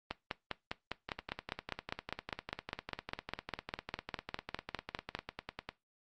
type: two click trains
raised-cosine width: 0.3 ms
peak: -19 / -23 dBFS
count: 26 / 47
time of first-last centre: 0.11-5.15 / 1.09-5.69 s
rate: 4.96 / 10 Hz
effects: noise-tail reverb RT60 0.2 s tail -18 dB re dry + Opus 32 kbps